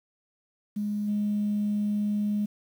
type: tone with level steps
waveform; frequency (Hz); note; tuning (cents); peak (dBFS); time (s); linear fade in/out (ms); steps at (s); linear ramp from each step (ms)
sine; 207.7; G#3; 0; -26 / -23; 0.76-2.46; 10; 1.07; 20
effects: tanh soft clip ceiling -20 dBFS + 9-bit